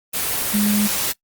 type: tone in noise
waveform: sine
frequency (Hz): 207.6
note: G#3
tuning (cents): 0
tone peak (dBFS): -16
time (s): 0.53-0.88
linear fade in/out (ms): 20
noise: white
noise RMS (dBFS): -22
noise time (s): 0.13-1.13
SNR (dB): +3
effects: noise-tail reverb RT60 0.1 s tail -22 dB re dry + Opus 24 kbps